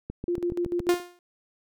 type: click train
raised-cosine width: 3 ms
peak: -20 dBFS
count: 6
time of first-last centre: 0.1-0.802 s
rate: 7.12 Hz
type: tone with tremolo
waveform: sine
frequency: 349.2 Hz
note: F4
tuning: in tune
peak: -23 dBFS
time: 0.28-1 s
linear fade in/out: 2 ms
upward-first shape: square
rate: 6.8 Hz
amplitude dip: 75%
type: tone with exponential decay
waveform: sawtooth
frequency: 353.3 Hz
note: F4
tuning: 20 cents sharp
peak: -17 dBFS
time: 0.89-1.19 s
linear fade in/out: 1 ms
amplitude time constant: 64 ms
effects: none